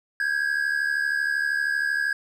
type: tone pair together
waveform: triangle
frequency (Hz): 1588.4 / 1661.2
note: G6 / G#6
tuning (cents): +22 / 0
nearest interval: minor second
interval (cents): 78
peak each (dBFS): -25 / -22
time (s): 0.2-2.13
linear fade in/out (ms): 2
effects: none